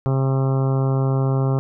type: harmonic tone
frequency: 133.9 Hz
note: C3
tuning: 40 cents sharp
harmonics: 1 / 2 / 3 / 4 / 5 / 6 / 7 / 8 / 9 / 10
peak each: -17 / -28 / -27 / -31 / -34 / -35 / -39 / -37 / -38 / -41 dBFS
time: 0.06-1.59 s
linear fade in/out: 0 ms
effects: none